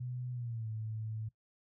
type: tone with pitch glide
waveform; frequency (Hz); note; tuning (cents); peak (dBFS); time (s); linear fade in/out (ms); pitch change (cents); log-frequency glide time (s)
sine; 124.6 to 109.73; B2 to A2; +16 to -4; -37; 0-1.29; 10; -220; 0.32-0.68
effects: noise-tail reverb RT60 0.1 s tail -18 dB re dry